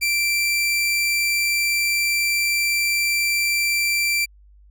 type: tone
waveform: sawtooth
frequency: 2349 Hz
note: D7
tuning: in tune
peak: -15 dBFS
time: 0.01-4.26 s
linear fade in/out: 20 ms
effects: added 50 Hz sine -47 dBFS peak until 4.7 s